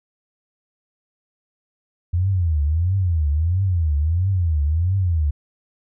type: tone with vibrato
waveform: sine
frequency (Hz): 83.9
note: E2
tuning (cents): +31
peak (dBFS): -16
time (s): 2.13-5.31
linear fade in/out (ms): 10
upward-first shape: triangle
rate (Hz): 1.5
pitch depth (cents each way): 290
effects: none